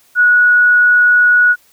sine tone, 1462 Hz, F#6, 21 cents flat, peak -6 dBFS, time 0.15-1.56 s, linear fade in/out 50 ms, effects white hiss -51 dBFS RMS until 1.72 s

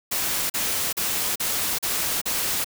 white noise bursts, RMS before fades -25 dBFS, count 6, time 0.11-2.645 s, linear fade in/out 10 ms, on 390 ms, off 39 ms, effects none

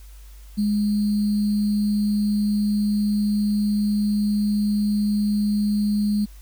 sine tone with sample-and-hold, 207.7 Hz, G#3, in tune, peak -18 dBFS, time 0.57-6.26 s, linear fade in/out 20 ms, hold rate 4410 Hz, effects added 50 Hz sine -40 dBFS peak until 6.41 s + white hiss -54 dBFS RMS until 6.41 s

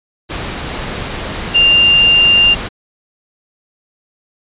sine tone in noise, 2794 Hz, F7, in tune, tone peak -6 dBFS, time 1.54-2.55 s, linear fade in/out 20 ms, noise pink, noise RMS -22 dBFS, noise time 0.29-2.69 s, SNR +13 dB, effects resampled to 8000 Hz

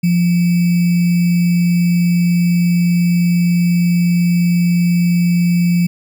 sine tone with sample-and-hold, 174.2 Hz, F3, 4 cents flat, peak -10 dBFS, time 0.03-5.87 s, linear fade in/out 10 ms, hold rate 2450 Hz, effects none

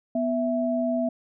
sine tone pair together, 246.9 / 659.1 Hz, B3 / E5, 0 / 0 cents, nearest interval octave + perfect fourth, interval 1700 cents, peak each -25 dBFS, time 0.15-1.09 s, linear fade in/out 5 ms, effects none

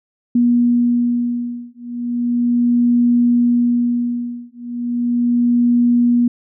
sine beating tone pair, 240.4 / 240.76 Hz, B3 / B3, -46 / -44 cents, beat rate 0.36 Hz, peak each -16 dBFS, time 0.35-6.28 s, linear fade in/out 5 ms, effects none

